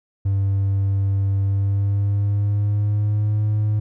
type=tone with pitch glide; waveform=triangle; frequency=98.3 to 105.97 Hz; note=G2 to G#2; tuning=+5 to +35 cents; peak=-14 dBFS; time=0.25-3.8 s; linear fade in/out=10 ms; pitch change=+130 cents; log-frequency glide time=1.43-3.44 s; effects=tanh soft clip ceiling -11 dBFS